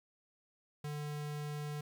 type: tone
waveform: square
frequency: 148.2 Hz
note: D3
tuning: 16 cents sharp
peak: -39 dBFS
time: 0.84-1.81 s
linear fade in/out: 5 ms
effects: 12-bit